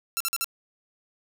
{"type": "tone bursts", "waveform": "5% pulse", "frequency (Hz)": 1349, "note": "E6", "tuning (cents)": 40, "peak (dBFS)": -13, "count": 4, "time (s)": [0.17, 0.444], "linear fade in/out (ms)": 0, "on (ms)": 34, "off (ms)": 46, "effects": []}